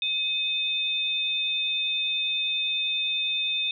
sine tone pair together, 2542 / 3595 Hz, D#7 / A7, +36 / +36 cents, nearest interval tritone, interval 600 cents, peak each -30 / -25 dBFS, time 0.02-3.71 s, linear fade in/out 2 ms, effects none

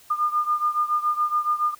sine beating tone pair, 1209 / 1216.1 Hz, D6 / D#6, +50 / -40 cents, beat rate 7.1 Hz, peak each -22 / -25 dBFS, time 0.1-1.75 s, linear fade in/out 10 ms, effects white hiss -52 dBFS RMS until 1.79 s

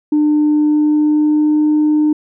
sine tone with pitch glide, 300 to 303.1 Hz, D4 to D#4, +37 to -45 cents, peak -8 dBFS, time 0.12-2.13 s, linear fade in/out 5 ms, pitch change +18 cents, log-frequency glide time 0.52-1.64 s, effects tanh soft clip ceiling -7 dBFS

